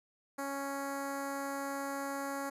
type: tone with notch filter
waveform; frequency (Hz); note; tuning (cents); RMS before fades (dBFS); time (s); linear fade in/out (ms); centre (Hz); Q
10% pulse; 277.2; C#4; 0; -38; 0.38-2.5; 10; 3500; 0.84
effects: resampled to 32000 Hz